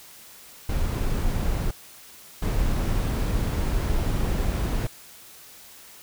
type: noise bursts at uneven times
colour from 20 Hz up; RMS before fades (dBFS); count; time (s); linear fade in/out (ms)
brown; -24; 2; 0.69-1.71 / 2.42-4.87; 5
effects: white hiss -47 dBFS RMS until 6.02 s